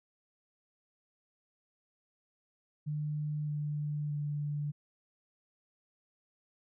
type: tone with pitch steps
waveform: sine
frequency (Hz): 150 / 148.45 / 146.91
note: D3 / D3 / D3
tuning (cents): +37 / +19 / +1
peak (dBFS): -32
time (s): 2.86-4.72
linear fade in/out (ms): 20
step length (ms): 620
effects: none